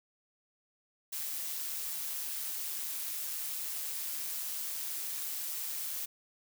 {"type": "noise with amplitude modulation", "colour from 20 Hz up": "blue", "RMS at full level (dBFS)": -36, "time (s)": [1.12, 6.06], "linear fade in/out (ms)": 10, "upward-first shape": "sine", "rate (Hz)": 151, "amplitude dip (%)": 35, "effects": []}